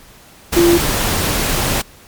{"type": "tone in noise", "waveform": "sine", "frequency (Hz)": 342.8, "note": "F4", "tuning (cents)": -32, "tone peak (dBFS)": -8, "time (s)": [0.56, 0.78], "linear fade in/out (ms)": 10, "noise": "pink", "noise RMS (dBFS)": -17, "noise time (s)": [0.52, 1.82], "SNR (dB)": 6, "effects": ["pink hiss -43 dBFS RMS until 2.07 s", "MP3 96 kbps"]}